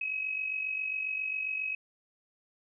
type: tone with amplitude modulation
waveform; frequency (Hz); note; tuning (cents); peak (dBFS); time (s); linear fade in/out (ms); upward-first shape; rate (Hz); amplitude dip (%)
sine; 2552; D#7; +43; -28; 0.01-1.75; 5; sine; 47.4; 60
effects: none